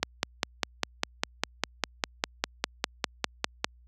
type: click train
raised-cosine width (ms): 0.2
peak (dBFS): -6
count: 19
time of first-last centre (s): 0.03-3.644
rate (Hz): 4.98
effects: added 60 Hz sine -38 dBFS peak until 3.87 s + high-pass 150 Hz 12 dB/octave